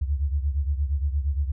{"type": "beating tone pair", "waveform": "sine", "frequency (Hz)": [69.3, 77.9], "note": ["C#2", "D#2"], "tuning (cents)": [0, 3], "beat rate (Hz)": 8.6, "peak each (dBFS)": [-23, -28], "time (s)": [0.01, 1.52], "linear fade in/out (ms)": 10, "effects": []}